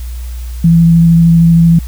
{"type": "tone with vibrato", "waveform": "sine", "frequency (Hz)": 167.1, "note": "E3", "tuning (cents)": 24, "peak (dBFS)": -3, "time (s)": [0.64, 1.79], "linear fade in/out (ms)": 5, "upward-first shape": "triangle", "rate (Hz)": 13, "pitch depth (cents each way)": 15, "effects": ["added 60 Hz sine -19 dBFS peak until 1.87 s", "white hiss -38 dBFS RMS until 1.87 s"]}